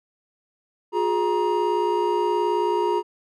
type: tone cluster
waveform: triangle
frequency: 358.2 / 417 / 945 Hz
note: F4 / G#4 / A#5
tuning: +44 / +7 / +23 cents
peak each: -22 dBFS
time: 0.92-3.03 s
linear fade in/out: 50 ms
effects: none